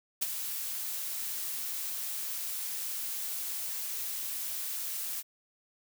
blue noise with ADSR envelope, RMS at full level -28 dBFS, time 0.21-5.23 s, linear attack 15 ms, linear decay 28 ms, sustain -8 dB, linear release 37 ms, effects none

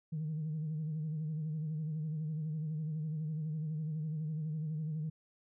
sine tone with vibrato, 155.3 Hz, D#3, 3 cents flat, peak -33 dBFS, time 0.12-5.1 s, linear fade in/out 10 ms, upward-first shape sine, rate 12 Hz, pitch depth 61 cents each way, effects tanh soft clip ceiling -31 dBFS

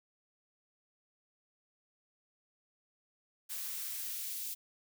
blue noise with high-pass filter sweep, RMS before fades -40 dBFS, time 3.49-4.55 s, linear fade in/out 20 ms, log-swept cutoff 760 to 3200 Hz, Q 0.86, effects none

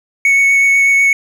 triangle tone with vibrato, 2217 Hz, C#7, in tune, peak -6 dBFS, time 0.25-1.13 s, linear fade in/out 2 ms, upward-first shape triangle, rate 8.1 Hz, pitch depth 11 cents each way, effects 8-bit

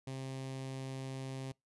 sawtooth tone with notch filter, 132.9 Hz, C3, 27 cents sharp, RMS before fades -42 dBFS, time 0.07-1.52 s, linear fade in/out 5 ms, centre 1400 Hz, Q 1.7, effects noise-tail reverb RT60 0.2 s tail -26 dB re dry + resampled to 24000 Hz

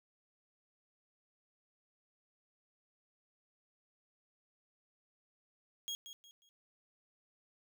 30% pulse tone with echo, 3283 Hz, G#7, 21 cents flat, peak -35 dBFS, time 5.88-5.95 s, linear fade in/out 0 ms, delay 180 ms, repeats 3, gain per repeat -10 dB, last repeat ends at 6.49 s, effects none

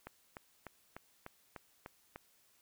click train, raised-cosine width 0.5 ms, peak -30 dBFS, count 8, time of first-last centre 0.07-2.16 s, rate 3.35 Hz, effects white hiss -70 dBFS RMS until 2.61 s

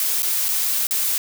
blue noise with dropouts, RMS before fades -21 dBFS, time 0-1.18 s, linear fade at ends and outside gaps 1 ms, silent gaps 0.222-0.23 / 0.484-0.488 / 0.87-0.909 s, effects none

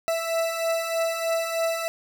40% pulse beating tone pair, 658 / 661.2 Hz, E5 / E5, -3 / +5 cents, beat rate 3.2 Hz, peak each -29 / -24 dBFS, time 0.08-1.88 s, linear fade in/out 0 ms, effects none

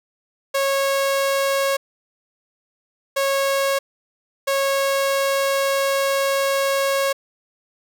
sawtooth tone bursts at uneven times, 549 Hz, C#5, 17 cents flat, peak -14 dBFS, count 3, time 0.54-1.77 / 3.16-3.79 / 4.47-7.13 s, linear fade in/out 10 ms, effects none

